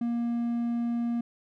triangle tone, 235.9 Hz, A#3, 21 cents sharp, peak -24 dBFS, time 0.01-1.21 s, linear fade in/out 5 ms, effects none

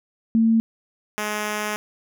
sine / 5% pulse tone pair in turn, 225.6 / 210.9 Hz, A3 / G#3, +44 / +27 cents, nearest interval minor second, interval 117 cents, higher first, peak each -14 / -13 dBFS, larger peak second, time 0.35-0.6 / 1.18-1.76 s, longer second, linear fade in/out 0 ms, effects none

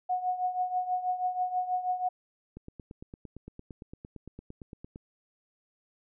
sine tone with tremolo, 731 Hz, F#5, 21 cents flat, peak -24 dBFS, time 0.09-2.09 s, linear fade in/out 10 ms, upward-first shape triangle, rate 6.2 Hz, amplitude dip 80%
click train, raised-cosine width 3 ms, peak -30 dBFS, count 22, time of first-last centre 2.57-4.959 s, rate 8.79 Hz
effects none

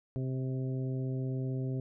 harmonic tone with a mistuned harmonic, 130.81 Hz, C3, in tune, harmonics 1 / 2 / 3 / 4 / 5, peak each -32 / -39 / -42 / -49 / -51 dBFS, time 0.16-1.8 s, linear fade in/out 0 ms, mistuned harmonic 5, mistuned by -17 cents, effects none

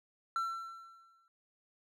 triangle tone with exponential decay, 1347 Hz, E6, 37 cents sharp, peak -28 dBFS, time 0.36-1.28 s, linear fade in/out 1 ms, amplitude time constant 200 ms, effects none

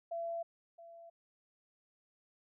sine tone with echo, 674 Hz, E5, 38 cents sharp, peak -36 dBFS, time 0.11-0.43 s, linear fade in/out 10 ms, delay 670 ms, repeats 1, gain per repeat -15 dB, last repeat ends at 1.1 s, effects none

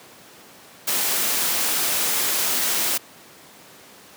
white noise, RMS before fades -22 dBFS, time 0.87-2.98 s, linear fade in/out 10 ms, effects pink hiss -46 dBFS RMS until 4.16 s + high-pass 200 Hz 12 dB/octave

